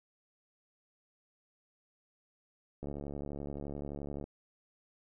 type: click train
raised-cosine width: 2 ms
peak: -28 dBFS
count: 102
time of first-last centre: 2.83-4.241 s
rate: 71.6 Hz
effects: none